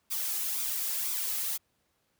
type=noise with flanger; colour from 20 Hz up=blue; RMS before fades=-32 dBFS; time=0.1-1.58 s; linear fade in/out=20 ms; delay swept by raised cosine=0.82 to 2.42 ms; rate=2 Hz; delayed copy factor=+0.65; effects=pink hiss -74 dBFS RMS until 2.19 s + high-pass 60 Hz 12 dB/octave